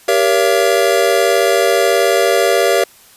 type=chord; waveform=square; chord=G diminished seventh; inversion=none; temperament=just; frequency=392 / 470.4 / 564.5 / 677.4 Hz; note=G4 / Bb4 / Db5 / Fb5; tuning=0 / +16 / +31 / +47 cents; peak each=-17 dBFS; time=0.08-2.84 s; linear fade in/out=5 ms; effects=white hiss -45 dBFS RMS until 3.16 s + resampled to 32000 Hz